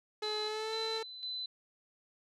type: tone with pitch glide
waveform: sawtooth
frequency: 425.6 to 445.7 Hz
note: G#4 to A4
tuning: +42 to +22 cents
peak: -32 dBFS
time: 0.22-1.03 s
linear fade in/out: 5 ms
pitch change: +80 cents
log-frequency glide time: 0.45-0.76 s
type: tone with tremolo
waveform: sine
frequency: 4020 Hz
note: B7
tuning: 30 cents sharp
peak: -36 dBFS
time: 0.23-1.46 s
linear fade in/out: 5 ms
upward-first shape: square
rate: 2 Hz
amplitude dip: 60%
effects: low-pass 7000 Hz 12 dB/octave